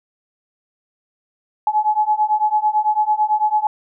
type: beating tone pair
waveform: sine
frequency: 847 / 856 Hz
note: G#5 / A5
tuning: +34 / -48 cents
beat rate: 9 Hz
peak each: -18 / -17 dBFS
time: 1.67-3.67 s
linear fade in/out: 2 ms
effects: none